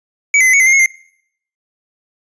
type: tone with pitch steps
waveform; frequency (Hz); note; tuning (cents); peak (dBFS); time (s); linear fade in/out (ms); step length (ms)
square; 2275 / 2050 / 2034 / 2223 / 2056 / 2116 / 2176 / 2099; C#7 / C7 / C7 / C#7 / C7 / C7 / C#7 / C7; +44 / -36 / -50 / +4 / -31 / +19 / -33 / +5; -8; 0.34-0.86; 2; 65
effects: noise-tail reverb RT60 0.7 s tail -24 dB re dry + resampled to 22050 Hz